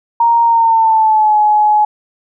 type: tone with pitch glide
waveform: sine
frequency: 932.3 to 845.1 Hz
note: A#5 to G#5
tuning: 0 to +30 cents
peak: -7 dBFS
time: 0.2-1.85 s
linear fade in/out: 5 ms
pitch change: -170 cents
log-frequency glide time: 0.44-1.38 s
effects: none